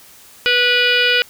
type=harmonic tone with a mistuned harmonic; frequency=489.7 Hz; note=B4; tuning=15 cents flat; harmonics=1 / 3 / 4 / 5 / 6 / 7 / 8 / 9 / 10; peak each=-21 / -17 / -25 / -18 / -17 / -26 / -28 / -29 / -27 dBFS; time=0.46-1.22 s; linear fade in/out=0 ms; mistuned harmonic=8; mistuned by=-29 cents; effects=white hiss -44 dBFS RMS until 1.29 s